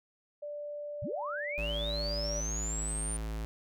sine tone with pitch glide, 587.3 to 581.9 Hz, D5 to D5, 0 to -16 cents, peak -37 dBFS, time 0.42-2.41 s, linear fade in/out 10 ms, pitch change -16 cents, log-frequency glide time 1.38-1.7 s
sine linear sweep, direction up, 58.27 to 9280 Hz, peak -35 dBFS, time 1.02-3.17 s, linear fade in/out 5 ms
square tone, 54.4 Hz, A1, 19 cents flat, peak -35 dBFS, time 1.58-3.45 s, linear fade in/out 0 ms
effects none

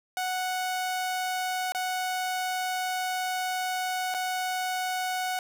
sawtooth tone with dropouts, 739 Hz, F#5, 2 cents flat, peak -24 dBFS, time 0.17-5.39 s, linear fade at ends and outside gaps 1 ms, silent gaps 1.721-1.748 / 4.141-4.146 s, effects none

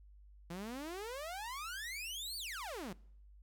sawtooth exponential two-way sweep, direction up then down, 164.81 to 4667 to 164.81 Hz, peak -38 dBFS, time 0.5-2.93 s, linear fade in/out 5 ms, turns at 2.37 s, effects noise-tail reverb RT60 0.7 s tail -24 dB re dry + added 50 Hz sine -56 dBFS peak until 3.42 s

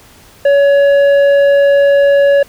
triangle tone with tanh clipping, 563 Hz, C#5, 27 cents sharp, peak -7 dBFS, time 0.45-2.43 s, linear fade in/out 5 ms, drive 12 dB, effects pink hiss -42 dBFS RMS until 2.48 s

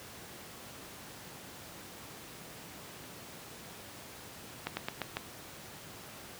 slowing click train, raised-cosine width 0.3 ms, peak -17 dBFS, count 5, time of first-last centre 4.67-5.169 s, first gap 100 ms, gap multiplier 1.15, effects pink hiss -48 dBFS RMS until 6.39 s + high-pass 100 Hz 12 dB/octave

